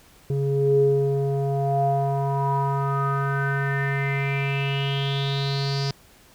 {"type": "tone with low-pass filter sweep", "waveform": "square", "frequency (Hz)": 138.59, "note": "C#3", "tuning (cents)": 0, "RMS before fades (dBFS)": -23, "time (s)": [0.3, 5.91], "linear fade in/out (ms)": 2, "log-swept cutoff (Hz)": [330, 5000], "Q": 7.6, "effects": ["pink hiss -53 dBFS RMS until 6.34 s"]}